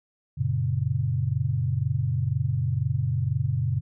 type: chord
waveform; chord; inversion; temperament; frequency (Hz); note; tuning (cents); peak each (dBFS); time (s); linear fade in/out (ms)
sine; F# major; none; equal; 92.5 / 116.54 / 138.59; F#2 / A#2 / C#3; 0 / 0 / 0; -29 / -26 / -26; 0.37-3.81; 20
effects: none